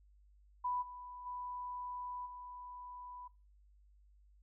sine tone with level steps, 990 Hz, B5, 4 cents sharp, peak -34 / -47 / -41 / -47 dBFS, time 0.64-3.28 s, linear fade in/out 10 ms, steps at 0.81 / 1.25 / 2.25 s, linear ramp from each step 20 ms, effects noise-tail reverb RT60 0.3 s tail -20 dB re dry + added 50 Hz sine -62 dBFS peak until 4.42 s

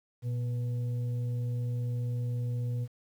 sine tone with frequency modulation, 120.2 Hz, B2, 46 cents flat, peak -29 dBFS, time 0.22-2.88 s, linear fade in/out 50 ms, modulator 368 Hz, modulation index 0.26, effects 10-bit

